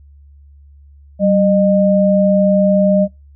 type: tone pair together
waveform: sine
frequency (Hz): 192.14 / 610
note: G3 / D#5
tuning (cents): -34 / -34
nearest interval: octave + minor sixth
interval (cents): 2000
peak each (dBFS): -12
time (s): 1.19-3.08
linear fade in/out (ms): 50
effects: noise-tail reverb RT60 0.2 s tail -23 dB re dry + added 71 Hz sine -40 dBFS peak until 3.35 s